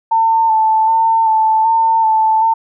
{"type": "tone with vibrato", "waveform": "sine", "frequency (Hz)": 890, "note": "A5", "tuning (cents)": 20, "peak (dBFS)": -9, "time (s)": [0.11, 2.54], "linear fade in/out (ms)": 10, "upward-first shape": "square", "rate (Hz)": 1.3, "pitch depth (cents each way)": 21, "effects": []}